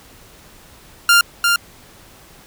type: tone with echo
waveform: sawtooth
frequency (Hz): 1396.9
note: F6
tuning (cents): 0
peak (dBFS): -5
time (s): 1.09-1.21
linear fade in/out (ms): 2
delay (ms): 350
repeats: 1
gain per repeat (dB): -4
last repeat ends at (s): 1.56
effects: pink hiss -45 dBFS RMS until 2.46 s